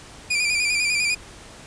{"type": "tone with vibrato", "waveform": "sawtooth", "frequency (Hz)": 2400, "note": "D7", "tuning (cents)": 37, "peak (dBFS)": -16, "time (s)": [0.3, 1.15], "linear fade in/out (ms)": 10, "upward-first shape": "square", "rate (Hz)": 10, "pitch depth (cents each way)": 44, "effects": ["pink hiss -43 dBFS RMS until 1.66 s", "resampled to 22050 Hz"]}